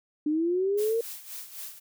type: linear sweep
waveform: sine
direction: up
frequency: 293.7 to 466.2 Hz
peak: -23 dBFS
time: 0.26-1.01 s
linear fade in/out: 5 ms
type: noise with tremolo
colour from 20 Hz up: blue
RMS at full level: -38 dBFS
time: 0.77-1.8 s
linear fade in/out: 20 ms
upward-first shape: sine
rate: 3.8 Hz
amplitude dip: 70%
effects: none